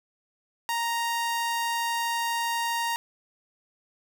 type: tone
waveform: sawtooth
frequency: 932.3 Hz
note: A#5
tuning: in tune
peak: -22 dBFS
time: 0.69-2.96 s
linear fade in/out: 0 ms
effects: none